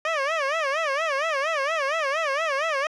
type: tone with vibrato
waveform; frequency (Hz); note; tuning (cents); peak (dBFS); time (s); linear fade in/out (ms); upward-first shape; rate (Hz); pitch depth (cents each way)
15% pulse; 596; D5; +25; -16; 0.05-2.87; 2; sine; 4.3; 180
effects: low-pass 4000 Hz 12 dB/octave